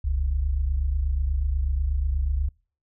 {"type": "tone pair together", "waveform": "sine", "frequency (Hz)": [41.28, 69.5], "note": ["E1", "C#2"], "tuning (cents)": [3, 5], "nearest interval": "major sixth", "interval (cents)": 902, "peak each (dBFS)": [-25, -22], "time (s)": [0.04, 2.49], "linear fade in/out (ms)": 10, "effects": ["noise-tail reverb RT60 0.4 s tail -26 dB re dry", "tanh soft clip ceiling -15 dBFS"]}